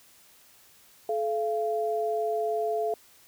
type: tone pair together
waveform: sine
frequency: 431.5 / 685 Hz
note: A4 / F5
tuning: -34 / -34 cents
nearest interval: minor sixth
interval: 800 cents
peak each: -28 dBFS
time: 1.09-2.94 s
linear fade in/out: 2 ms
effects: white hiss -57 dBFS RMS until 3.27 s